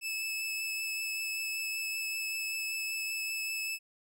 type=tone with vibrato; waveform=sawtooth; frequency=2612 Hz; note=E7; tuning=17 cents flat; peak=-30 dBFS; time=0.01-3.79 s; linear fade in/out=50 ms; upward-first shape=sine; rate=5.2 Hz; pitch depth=10 cents each way; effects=none